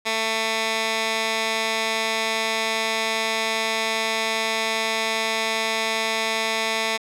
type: tone with band-pass filter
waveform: 15% pulse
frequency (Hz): 222.5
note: A3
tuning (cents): +20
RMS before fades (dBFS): -24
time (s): 0.05-6.98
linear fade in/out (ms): 20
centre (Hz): 3100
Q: 0.74
effects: none